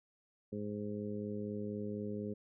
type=harmonic tone; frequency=104.1 Hz; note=G#2; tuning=5 cents sharp; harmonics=1 / 2 / 3 / 4 / 5; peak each=-46 / -40 / -47 / -43 / -48 dBFS; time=0.52-2.34 s; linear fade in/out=10 ms; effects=none